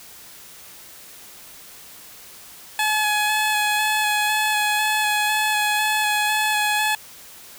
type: tone with vibrato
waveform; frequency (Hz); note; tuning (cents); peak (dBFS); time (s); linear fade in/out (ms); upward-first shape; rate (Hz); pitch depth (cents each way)
15% pulse; 849; G#5; +38; -12; 2.79-6.95; 2; square; 2; 14
effects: white hiss -43 dBFS RMS until 7.58 s